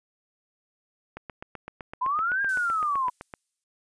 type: click train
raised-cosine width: 0.5 ms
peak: -22 dBFS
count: 18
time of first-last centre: 1.17-3.338 s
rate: 7.84 Hz
type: linear two-way sweep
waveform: sine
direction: up then down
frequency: 975 to 1627 to 975 Hz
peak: -23 dBFS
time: 2.01-3.1 s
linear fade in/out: 10 ms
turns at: 2.42 s
type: noise with exponential decay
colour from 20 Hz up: violet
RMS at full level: -38 dBFS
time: 2.49-3.64 s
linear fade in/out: 2 ms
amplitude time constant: 250 ms
effects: resampled to 22050 Hz